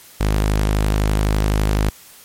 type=tone; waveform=sawtooth; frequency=51.91 Hz; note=G#1; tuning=in tune; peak=-11 dBFS; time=0.2-1.9 s; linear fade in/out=10 ms; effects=white hiss -44 dBFS RMS until 2.24 s + MP3 64 kbps